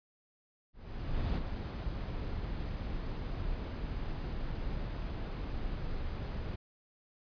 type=noise with ADSR envelope; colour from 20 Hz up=brown; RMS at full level=-31 dBFS; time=0.73-6.56 s; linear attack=640 ms; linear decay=20 ms; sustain=-6 dB; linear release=8 ms; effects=resampled to 11025 Hz